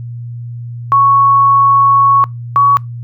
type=tone pair in turn; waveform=sine; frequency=1108.7 / 1124.8 Hz; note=C#6 / C#6; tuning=0 / +25 cents; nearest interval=unison; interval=25 cents; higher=second; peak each=-5 dBFS; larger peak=neither; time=0.92-2.24 / 2.56-2.77 s; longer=first; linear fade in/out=0 ms; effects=noise-tail reverb RT60 0.2 s tail -25 dB re dry + added 119 Hz sine -22 dBFS peak until 3.03 s